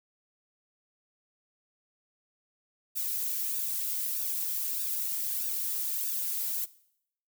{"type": "noise with flanger", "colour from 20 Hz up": "violet", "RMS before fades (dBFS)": -32, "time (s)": [2.95, 6.66], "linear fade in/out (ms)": 20, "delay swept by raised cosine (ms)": [0.95, 2.65], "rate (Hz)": 1.6, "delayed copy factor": -0.9, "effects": ["noise-tail reverb RT60 0.7 s tail -19 dB re dry"]}